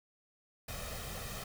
pink noise with comb filter, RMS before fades -42 dBFS, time 0.68-1.44 s, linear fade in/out 5 ms, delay 1.6 ms, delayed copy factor +0.65, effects none

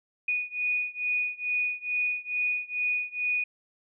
sine beating tone pair, 2469 / 2471.3 Hz, D#7 / D#7, -14 / -12 cents, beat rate 2.3 Hz, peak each -29 / -30 dBFS, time 0.28-3.44 s, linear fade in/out 5 ms, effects none

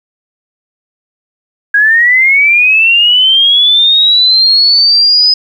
sine linear sweep, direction up, 1628 to 5050 Hz, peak -4 dBFS, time 1.74-5.34 s, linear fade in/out 5 ms, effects 7-bit

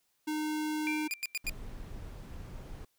square tone, 306.5 Hz, D#4, 26 cents flat, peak -32 dBFS, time 0.27-1.08 s, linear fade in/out 10 ms
sine tone with exponential decay, 2355 Hz, D7, 4 cents sharp, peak -30 dBFS, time 0.87-1.43 s, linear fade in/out 0 ms, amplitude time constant 120 ms
sawtooth tone bursts, 2430 Hz, D#7, 42 cents flat, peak -28 dBFS, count 4, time 1.11-1.495 s, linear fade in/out 0 ms, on 28 ms, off 91 ms
brown noise, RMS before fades -43 dBFS, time 1.44-2.85 s, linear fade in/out 5 ms
effects white hiss -75 dBFS RMS until 2.98 s

